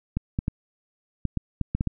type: clicks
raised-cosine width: 5 ms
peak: -12 dBFS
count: 9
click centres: 0.17 / 0.389 / 0.481 / 1.253 / 1.373 / 1.613 / 1.75 / 1.809 / 1.873 s
effects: none